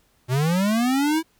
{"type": "linear sweep", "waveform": "square", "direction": "up", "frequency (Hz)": [120.1, 329.6], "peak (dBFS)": -19, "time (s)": [0.28, 1.23], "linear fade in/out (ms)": 50, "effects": ["pink hiss -63 dBFS RMS until 1.39 s"]}